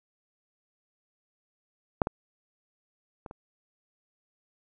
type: clicks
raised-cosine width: 1 ms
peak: -7 / -14 / -26 / -28 dBFS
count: 4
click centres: 2.018 / 2.071 / 3.262 / 3.311 s
effects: none